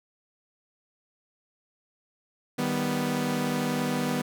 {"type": "chord", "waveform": "sawtooth", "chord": "Eb augmented", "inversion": "none", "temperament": "equal", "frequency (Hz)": [155.56, 196, 246.9], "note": ["Eb3", "G3", "B3"], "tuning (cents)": [0, 0, 0], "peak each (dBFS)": [-28, -28, -24], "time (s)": [2.58, 4.22], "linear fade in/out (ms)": 10, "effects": []}